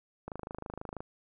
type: click train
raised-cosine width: 1 ms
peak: -25 dBFS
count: 20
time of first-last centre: 0.28-1.005 s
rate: 26.2 Hz
effects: none